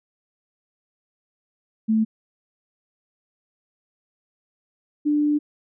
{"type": "tone pair in turn", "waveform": "sine", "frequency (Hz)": [220, 296.1], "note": ["A3", "D4"], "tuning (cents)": [0, 14], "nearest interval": "perfect fourth", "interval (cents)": 514, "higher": "second", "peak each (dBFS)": [-16, -17], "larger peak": "first", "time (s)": [[1.88, 2.05], [5.05, 5.39]], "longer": "second", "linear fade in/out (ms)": 20, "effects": []}